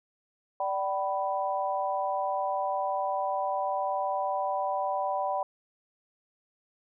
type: chord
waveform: sine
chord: G major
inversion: second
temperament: equal with one note detuned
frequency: 587.3 / 767 / 987.8 Hz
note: D5 / G5 / B5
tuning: 0 / -38 / 0 cents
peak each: -32 / -30 / -32 dBFS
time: 0.6-5.43 s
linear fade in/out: 2 ms
effects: none